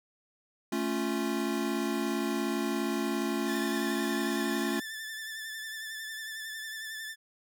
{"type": "chord", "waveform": "square", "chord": "A augmented", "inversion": "none", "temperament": "equal", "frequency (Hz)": [220, 277.2, 349.2], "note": ["A3", "C#4", "E#4"], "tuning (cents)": [0, 0, 0], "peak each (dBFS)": -34, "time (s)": [0.72, 4.8], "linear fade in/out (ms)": 5}
{"type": "tone with vibrato", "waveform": "sawtooth", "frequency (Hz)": 1760, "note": "A6", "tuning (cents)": 0, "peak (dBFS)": -34, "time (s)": [3.45, 7.16], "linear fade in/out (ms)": 50, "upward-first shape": "sine", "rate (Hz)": 11, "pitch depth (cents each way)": 35}
{"type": "noise with exponential growth", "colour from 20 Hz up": "white", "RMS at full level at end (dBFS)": -42, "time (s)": [3.49, 3.57], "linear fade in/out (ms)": 2, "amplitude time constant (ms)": 16}
{"effects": []}